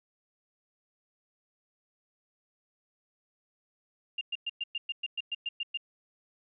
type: tone bursts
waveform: sine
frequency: 2800 Hz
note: F7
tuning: 4 cents sharp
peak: -30 dBFS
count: 12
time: 4.18-5.774 s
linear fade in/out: 5 ms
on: 32 ms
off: 110 ms
effects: none